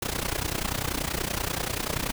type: noise with amplitude modulation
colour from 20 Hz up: pink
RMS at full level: -26 dBFS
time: 0.02-2.12 s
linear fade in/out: 5 ms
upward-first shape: sine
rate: 30.4 Hz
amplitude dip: 85%
effects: none